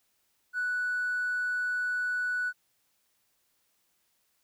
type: tone with hard clipping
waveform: sine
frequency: 1480 Hz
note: F#6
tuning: in tune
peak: -28 dBFS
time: 0.53-2.53 s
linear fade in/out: 50 ms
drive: 1 dB
effects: white hiss -73 dBFS RMS until 4.43 s